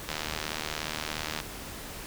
click train, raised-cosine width 0.2 ms, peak -14 dBFS, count 102, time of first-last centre 0.09-1.402 s, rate 77 Hz, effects pink hiss -41 dBFS RMS until 2.06 s

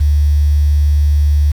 sine tone with quantisation, 73.42 Hz, D2, in tune, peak -8 dBFS, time 0-1.52 s, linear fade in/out 10 ms, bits 6, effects none

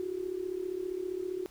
sine tone with amplitude modulation, 367.6 Hz, F#4, 11 cents flat, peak -29 dBFS, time 0-1.46 s, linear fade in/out 0 ms, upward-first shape sine, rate 35.1 Hz, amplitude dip 80%, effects pink hiss -58 dBFS RMS until 1.5 s

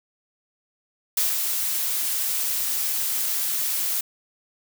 blue noise with ADSR envelope, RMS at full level -21 dBFS, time 1.17-4.01 s, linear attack 3 ms, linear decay 180 ms, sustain -4 dB, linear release 7 ms, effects none

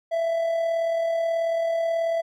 triangle tone with amplitude modulation, 664 Hz, E5, 12 cents sharp, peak -18 dBFS, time 0.11-2.22 s, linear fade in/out 20 ms, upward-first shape sine, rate 38.4 Hz, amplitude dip 35%, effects none

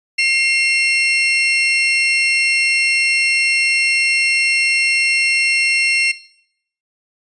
35% pulse tone pair together, 2131 / 2723 Hz, C7 / F7, +31 / -44 cents, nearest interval major third, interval 425 cents, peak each -14 dBFS, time 0.18-6.12 s, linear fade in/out 10 ms, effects noise-tail reverb RT60 0.7 s tail -17 dB re dry + resampled to 22050 Hz

